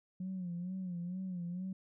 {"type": "tone with vibrato", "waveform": "sine", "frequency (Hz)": 180.5, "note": "F#3", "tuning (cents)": -43, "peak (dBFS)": -36, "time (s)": [0.2, 1.73], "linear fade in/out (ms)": 5, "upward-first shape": "sine", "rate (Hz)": 2.2, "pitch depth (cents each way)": 83, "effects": ["tanh soft clip ceiling -33 dBFS"]}